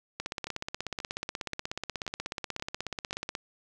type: two click trains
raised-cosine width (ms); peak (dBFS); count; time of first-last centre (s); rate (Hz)
0.2; -16 / -20; 53 / 6; 0.2-3.352 / 0.47-3.13; 16.5 / 1.88
effects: none